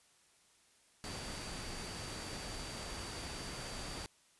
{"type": "tone in noise", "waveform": "sine", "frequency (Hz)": 4632, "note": "D8", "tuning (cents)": -25, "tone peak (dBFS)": -51, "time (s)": [1.04, 4.06], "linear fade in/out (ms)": 0, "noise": "pink", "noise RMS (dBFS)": -44, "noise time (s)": [1.04, 4.06], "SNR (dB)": -10, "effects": ["white hiss -68 dBFS RMS until 4.39 s", "resampled to 24000 Hz"]}